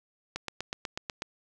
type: click train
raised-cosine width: 0.2 ms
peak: -16 dBFS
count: 8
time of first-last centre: 0.36-1.221 s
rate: 8.13 Hz
effects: none